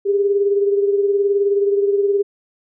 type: beating tone pair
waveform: sine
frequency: 400.4 / 419.4 Hz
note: G4 / G#4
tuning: +37 / +17 cents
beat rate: 19 Hz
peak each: -14 / -23 dBFS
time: 0.05-2.23 s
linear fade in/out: 20 ms
effects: none